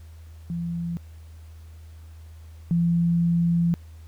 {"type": "tone pair in turn", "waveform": "sine", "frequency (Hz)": [170, 170], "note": ["F3", "F3"], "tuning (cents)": [-46, -46], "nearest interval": "unison", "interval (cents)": 0, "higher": "neither", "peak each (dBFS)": [-26, -18], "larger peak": "second", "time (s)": [[0.5, 0.97], [2.71, 3.74]], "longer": "second", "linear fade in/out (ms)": 0, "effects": ["added 80 Hz sine -41 dBFS peak until 4.07 s", "pink hiss -59 dBFS RMS until 4.07 s"]}